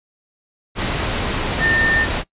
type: tone in noise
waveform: sine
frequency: 1809 Hz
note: A6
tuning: 48 cents sharp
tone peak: -15 dBFS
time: 1.59-2.07 s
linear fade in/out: 50 ms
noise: pink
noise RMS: -21 dBFS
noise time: 0.75-2.24 s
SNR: +3 dB
effects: noise-tail reverb RT60 0.1 s tail -20 dB re dry + resampled to 8000 Hz